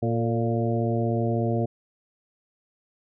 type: harmonic tone with a mistuned harmonic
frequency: 116.3 Hz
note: A#2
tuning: 4 cents flat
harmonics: 1 / 2 / 3 / 4 / 5 / 6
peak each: -25 / -28 / -30 / -31 / -32 / -33 dBFS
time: 0.02-1.66 s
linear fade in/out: 10 ms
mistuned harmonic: 4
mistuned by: -48 cents
effects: none